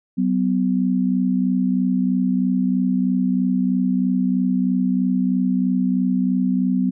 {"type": "tone pair together", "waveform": "sine", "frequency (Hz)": [188.5, 251.6], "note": ["F#3", "B3"], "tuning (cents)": [32, 32], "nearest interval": "perfect fourth", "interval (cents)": 500, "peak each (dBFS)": -19, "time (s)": [0.17, 6.91], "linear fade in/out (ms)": 20, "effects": []}